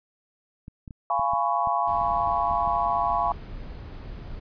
clicks, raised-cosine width 5 ms, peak -27 dBFS, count 10, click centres 0.681 / 0.878 / 0.908 / 1.195 / 1.335 / 1.673 / 2.014 / 2.274 / 2.513 / 2.676 s
sine chord, C# dominant seventh, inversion first, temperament just, 693 / 831.5 / 997.9 / 1108.7 Hz, E#5 / G#5 / B5 / C#6, -14 / +2 / +18 / 0 cents, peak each -27 dBFS, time 1.1-3.32 s, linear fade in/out 2 ms
brown noise, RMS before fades -38 dBFS, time 1.87-4.4 s, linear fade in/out 10 ms
effects resampled to 11025 Hz

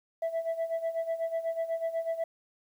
sine tone with tremolo, 659.3 Hz, E5, in tune, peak -24 dBFS, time 0.22-2.24 s, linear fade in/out 5 ms, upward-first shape sine, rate 8.1 Hz, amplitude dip 80%, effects tanh soft clip ceiling -26 dBFS + 10-bit

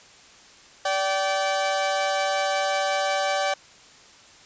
sawtooth tone pair together, 580 / 771.5 Hz, D5 / G5, -22 / -28 cents, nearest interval perfect fourth, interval 494 cents, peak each -21 dBFS, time 0.85-3.54 s, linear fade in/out 5 ms, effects white hiss -50 dBFS RMS until 4.45 s + resampled to 16000 Hz

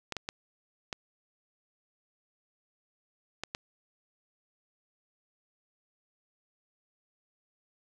clicks, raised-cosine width 0.2 ms, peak -17 dBFS, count 6, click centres 0.123 / 0.167 / 0.289 / 0.928 / 3.436 / 3.549 s, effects none

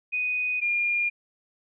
sine tone pair in turn, 2489 / 2413 Hz, D#7 / D7, 0 / +46 cents, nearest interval minor second, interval 54 cents, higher first, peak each -24 / -22 dBFS, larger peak second, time 0.12-0.61 / 0.61-1.1 s, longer neither, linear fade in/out 20 ms, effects none

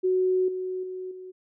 sine tone with level steps, 370.6 Hz, F#4, 3 cents sharp, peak -20 / -28 / -32 / -38 dBFS, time 0.03-1.32 s, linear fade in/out 20 ms, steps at 0.48 / 0.83 / 1.11 s, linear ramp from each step 5 ms, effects none

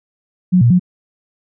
sine tone with pitch steps, 181.7 / 119.3 / 180.1 Hz, F#3 / A#2 / F#3, -31 / +41 / -46 cents, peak -7 dBFS, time 0.52-0.796 s, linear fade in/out 20 ms, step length 92 ms, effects none

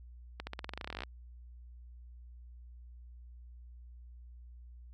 accelerating click train, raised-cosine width 0.3 ms, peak -23 dBFS, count 19, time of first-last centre 0.4-1.035 s, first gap 70 ms, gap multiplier 0.91, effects added 60 Hz sine -49 dBFS peak until 4.93 s

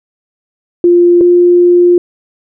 sine tone pair in turn, 349.2 / 352.2 Hz, F4 / F4, 0 / +15 cents, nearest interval unison, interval 15 cents, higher second, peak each -3 dBFS, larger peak neither, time 0.84-1.21 / 1.21-1.98 s, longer second, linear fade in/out 2 ms, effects none

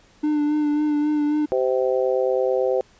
triangle tone with vibrato, 298.4 Hz, D4, 28 cents sharp, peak -16 dBFS, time 0.23-1.46 s, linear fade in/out 10 ms, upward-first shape sine, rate 3.7 Hz, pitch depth 25 cents each way
harmonic tone, 129.2 Hz, C3, 21 cents flat, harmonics 3 / 4 / 5 / 6, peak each -23 / -20 / -28 / -31 dBFS, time 1.52-2.81 s, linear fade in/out 0 ms
effects pink hiss -55 dBFS RMS until 2.99 s + resampled to 16000 Hz

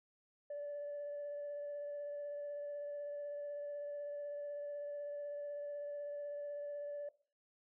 sine tone with vibrato, 580 Hz, D5, 22 cents flat, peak -39 dBFS, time 0.5-7.09 s, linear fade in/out 5 ms, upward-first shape sine, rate 16 Hz, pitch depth 12 cents each way, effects noise-tail reverb RT60 0.4 s tail -17 dB re dry + tanh soft clip ceiling -38 dBFS

